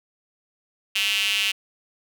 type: tone with high-pass filter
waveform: square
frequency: 102.3 Hz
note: G#2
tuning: 26 cents flat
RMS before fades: -23 dBFS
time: 0.95-1.52 s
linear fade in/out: 10 ms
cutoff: 2800 Hz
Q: 5.7
effects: none